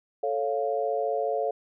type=chord; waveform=sine; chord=A augmented; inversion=none; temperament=equal; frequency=440 / 554.4 / 698.5 Hz; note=A4 / C#5 / E#5; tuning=0 / 0 / 0 cents; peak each=-29 dBFS; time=0.23-1.51 s; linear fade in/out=5 ms; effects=none